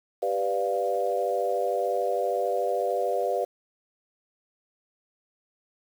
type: chord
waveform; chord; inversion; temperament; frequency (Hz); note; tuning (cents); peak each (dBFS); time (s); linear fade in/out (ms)
sine; G dominant seventh; none; equal; 392 / 493.9 / 587.3 / 698.5; G4 / B4 / D5 / F5; 0 / 0 / 0 / 0; -31 / -28 / -29 / -29; 0.22-3.45; 10
effects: 8-bit